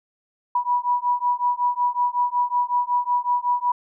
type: beating tone pair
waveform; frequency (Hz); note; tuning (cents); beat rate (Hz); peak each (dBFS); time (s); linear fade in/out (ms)
sine; 974 / 979.4; B5 / B5; -24 / -15; 5.4; -22; 0.55-3.72; 5
effects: none